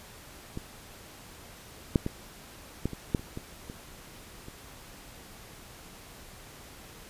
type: clicks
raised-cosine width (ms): 3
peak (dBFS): -22 / -8 / -17 / -15 / -25 / -11 / -30 / -23 / -26 / -30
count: 10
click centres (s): 0.574 / 1.958 / 2.064 / 2.856 / 2.933 / 3.148 / 3.195 / 3.374 / 3.699 / 4.484
effects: pink hiss -49 dBFS RMS until 7.09 s + resampled to 32000 Hz